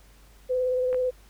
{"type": "tone with vibrato", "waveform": "sine", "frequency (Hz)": 506, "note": "B4", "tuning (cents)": 42, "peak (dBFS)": -22, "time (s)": [0.49, 1.11], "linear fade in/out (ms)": 20, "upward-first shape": "triangle", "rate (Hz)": 18, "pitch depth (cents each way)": 25}
{"type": "clicks", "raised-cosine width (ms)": 0.5, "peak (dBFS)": -25, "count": 2, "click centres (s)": [0.929, 0.945]}
{"effects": ["added 50 Hz sine -51 dBFS peak until 1.29 s", "pink hiss -58 dBFS RMS until 1.29 s"]}